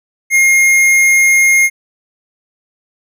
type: tone with hard clipping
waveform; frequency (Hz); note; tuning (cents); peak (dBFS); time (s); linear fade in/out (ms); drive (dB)
sine; 2136; C7; +35; -8; 0.3-1.7; 50; 14
effects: none